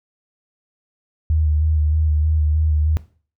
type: tone with vibrato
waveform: sine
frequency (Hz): 77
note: D#2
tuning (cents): -17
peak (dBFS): -14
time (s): 1.3-2.97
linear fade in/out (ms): 0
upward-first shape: square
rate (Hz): 3.2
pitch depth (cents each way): 25
effects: noise-tail reverb RT60 0.4 s tail -17 dB re dry